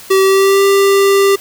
square tone with pitch glide, 384.3 to 395.1 Hz, G4 to G4, -34 to +14 cents, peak -8 dBFS, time 0.1-1.36 s, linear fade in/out 10 ms, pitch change +48 cents, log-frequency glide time 0.22-0.63 s, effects white hiss -35 dBFS RMS until 1.4 s

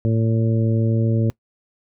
harmonic tone, 112.7 Hz, A2, 42 cents sharp, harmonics 1 / 2 / 3 / 4 / 5, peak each -17 / -23 / -27 / -29 / -31 dBFS, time 0.05-1.3 s, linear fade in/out 0 ms, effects noise-tail reverb RT60 0.1 s tail -23 dB re dry

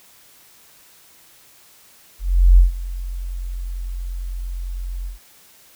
sine tone with ADSR envelope, 44.45 Hz, F1, 31 cents sharp, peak -5 dBFS, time 2.19-5.19 s, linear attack 390 ms, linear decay 130 ms, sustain -19 dB, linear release 130 ms, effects white hiss -50 dBFS RMS until 5.75 s

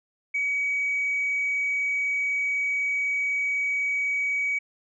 sine tone, 2266 Hz, C#7, 37 cents sharp, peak -22 dBFS, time 0.34-4.59 s, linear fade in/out 10 ms, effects tanh soft clip ceiling -19 dBFS

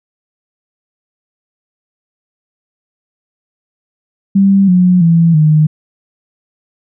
sine tone with pitch steps, 196 / 180.77 / 166.73 / 153.78 Hz, G3 / F#3 / E3 / D#3, 0 / -40 / +20 / -20 cents, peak -5 dBFS, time 4.35-5.67 s, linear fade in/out 10 ms, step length 330 ms, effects none

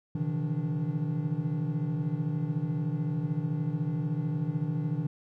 triangle tone cluster, 126.7 / 141.2 / 157.3 / 170.9 / 292.6 Hz, B2 / C#3 / D#3 / F3 / D4, +45 / +32 / +19 / -37 / -6 cents, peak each -35 / -34 / -28 / -35 / -36 dBFS, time 0.15-5.07 s, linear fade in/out 5 ms, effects none

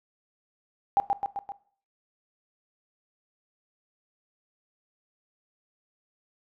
sine tone with echo, 800 Hz, G5, 35 cents sharp, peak -17 dBFS, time 0.97-1 s, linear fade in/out 0 ms, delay 130 ms, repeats 4, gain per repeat -4 dB, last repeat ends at 1.52 s, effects noise-tail reverb RT60 0.5 s tail -18 dB re dry

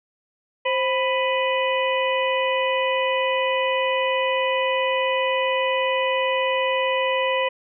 harmonic tone with a mistuned harmonic, 496.1 Hz, B4, 8 cents sharp, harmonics 1 / 2 / 4 / 5 / 6, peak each -22 / -25 / -28 / -29 / -30 dBFS, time 0.65-7.49 s, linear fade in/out 10 ms, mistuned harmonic 1, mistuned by +100 cents, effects none

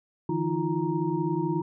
sine tone cluster, 150.4 / 166.8 / 316.1 / 347.5 / 935 Hz, D3 / E3 / D#4 / F4 / A#5, +42 / +21 / +27 / -9 / +5 cents, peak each -32 / -31 / -30 / -29 / -34 dBFS, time 0.29-1.62 s, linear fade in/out 5 ms, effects none

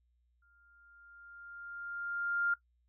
sine tone with exponential growth, 1400 Hz, F6, 4 cents sharp, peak -27 dBFS, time 0.42-2.54 s, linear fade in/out 5 ms, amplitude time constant 460 ms, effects noise-tail reverb RT60 0.1 s tail -18 dB re dry + added 60 Hz sine -70 dBFS peak until 2.88 s

